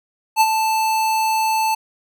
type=tone with ADSR envelope; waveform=square; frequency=880 Hz; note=A5; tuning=in tune; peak=-10 dBFS; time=0.36-1.75 s; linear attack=48 ms; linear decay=45 ms; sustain=-7 dB; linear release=9 ms; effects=none